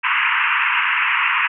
white band-pass noise, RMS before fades -18 dBFS, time 0.03-1.48 s, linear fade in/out 20 ms, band 930 to 2800 Hz, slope 96 dB/octave, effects none

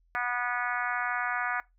harmonic tone, 244.4 Hz, B3, 18 cents flat, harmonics 3 / 4 / 5 / 6 / 7 / 8 / 9 / 10, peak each -35 / -38 / -35 / -33 / -34 / -39 / -39 / -48 dBFS, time 0.15-1.6 s, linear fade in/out 0 ms, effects noise-tail reverb RT60 0.2 s tail -22 dB re dry + added 42 Hz sine -63 dBFS peak until 1.78 s

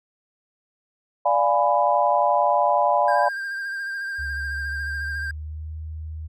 sine chord, D diminished seventh, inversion none, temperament equal with one note detuned, 587.3 / 698.5 / 830.6 / 994.6 Hz, D5 / F5 / Ab5 / Cb6, 0 / 0 / 0 / +12 cents, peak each -22 dBFS, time 1.25-3.29 s, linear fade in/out 10 ms
triangle tone with vibrato, 1593 Hz, G6, 27 cents sharp, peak -25 dBFS, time 3.08-5.31 s, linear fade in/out 2 ms, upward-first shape sine, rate 14 Hz, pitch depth 31 cents each way
sine tone with pitch glide, 71.6 to 78.53 Hz, D2 to D#2, -43 to +17 cents, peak -30 dBFS, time 4.18-6.28 s, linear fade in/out 20 ms, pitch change +160 cents, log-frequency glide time 4.5-5.75 s
effects none

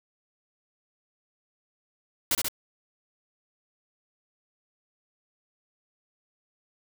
white noise with echo, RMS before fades -24 dBFS, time 2.31-2.35 s, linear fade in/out 2 ms, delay 67 ms, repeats 2, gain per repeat -3 dB, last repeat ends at 2.484 s, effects none

